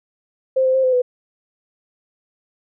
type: tone with pitch steps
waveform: sine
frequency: 524 / 519 / 527 / 513 / 497.7 Hz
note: C5 / C5 / C5 / C5 / B4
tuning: +2 / -14 / +12 / -34 / +13 cents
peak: -13 dBFS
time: 0.56-1.02 s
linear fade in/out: 10 ms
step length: 92 ms
effects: none